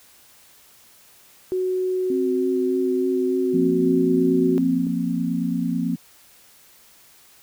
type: tone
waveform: sine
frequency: 370 Hz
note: F#4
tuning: in tune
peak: -20 dBFS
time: 1.52-4.58 s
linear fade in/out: 0 ms
type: tone with vibrato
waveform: sine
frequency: 261.6 Hz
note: C4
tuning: in tune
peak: -23 dBFS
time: 2.1-4.87 s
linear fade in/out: 2 ms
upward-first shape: sine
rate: 3.3 Hz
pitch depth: 18 cents each way
type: chord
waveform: sine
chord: F suspended fourth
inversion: none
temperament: just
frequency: 174.61 / 232.8 / 261.9 Hz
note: F3 / Bb3 / C4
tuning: 0 / -2 / +2 cents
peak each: -25 / -25 / -25 dBFS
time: 3.53-5.96 s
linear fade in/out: 10 ms
effects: white hiss -52 dBFS RMS until 7.42 s